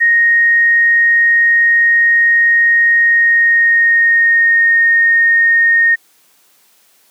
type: tone with pitch glide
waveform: sine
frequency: 1864.7 to 1848.6 Hz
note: A#6 to A#6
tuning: 0 to -15 cents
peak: -7 dBFS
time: 0-5.96 s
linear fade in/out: 20 ms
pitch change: -15 cents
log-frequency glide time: 2.98-4.74 s
effects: white hiss -52 dBFS RMS until 7.1 s + high-pass 200 Hz 12 dB/octave